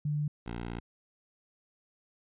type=tone pair in turn; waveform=sine / 10% pulse; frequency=148.5 / 58.46 Hz; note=D3 / A#1; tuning=+20 / +6 cents; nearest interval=octave + major third; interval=1614 cents; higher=first; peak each=-28 / -28 dBFS; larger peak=neither; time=0.05-0.28 / 0.46-0.8 s; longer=second; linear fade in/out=5 ms; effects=resampled to 8000 Hz